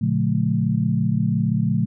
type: tone cluster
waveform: sine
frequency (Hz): 117.1 / 142.9 / 178 / 215.7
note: A#2 / D3 / F3 / A3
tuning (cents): +8 / -47 / +33 / -34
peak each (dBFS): -23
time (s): 0.01-1.86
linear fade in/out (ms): 10
effects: none